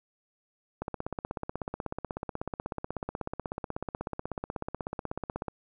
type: click train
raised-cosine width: 1 ms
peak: -19 dBFS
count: 77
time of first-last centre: 0.82-5.483 s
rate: 16.3 Hz
effects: none